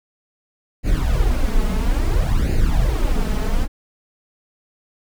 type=noise with flanger; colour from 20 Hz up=brown; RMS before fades=-17 dBFS; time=0.83-3.68 s; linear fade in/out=50 ms; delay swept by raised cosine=0.43 to 4.73 ms; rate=0.59 Hz; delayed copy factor=+0.7; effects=none